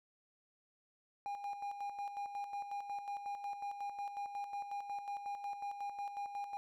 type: tone with tremolo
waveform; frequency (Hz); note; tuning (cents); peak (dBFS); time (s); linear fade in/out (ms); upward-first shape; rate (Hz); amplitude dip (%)
triangle; 810; G#5; -43; -36; 1.26-6.57; 0; square; 5.5; 55
effects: none